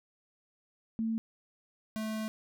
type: tone pair in turn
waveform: sine / square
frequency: 224.4 / 217.9 Hz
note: A3 / A3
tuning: +34 / -17 cents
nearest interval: minor second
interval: 51 cents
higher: first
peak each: -29 / -34 dBFS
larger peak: first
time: 0.99-1.18 / 1.96-2.28 s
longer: second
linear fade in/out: 0 ms
effects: none